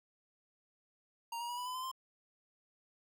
square tone with pitch steps, 932.3 / 950.2 / 968.5 / 987.2 / 1006.2 / 1025.5 / 1045.3 Hz, A#5 / A#5 / B5 / B5 / B5 / C6 / C6, 0 / +33 / -34 / -1 / +32 / -35 / -2 cents, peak -39 dBFS, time 1.32-1.915 s, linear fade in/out 5 ms, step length 85 ms, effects none

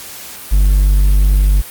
triangle tone, 49.16 Hz, G1, 6 cents sharp, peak -5 dBFS, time 0.51-1.62 s, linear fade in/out 20 ms, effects white hiss -31 dBFS RMS until 1.7 s + Opus 48 kbps

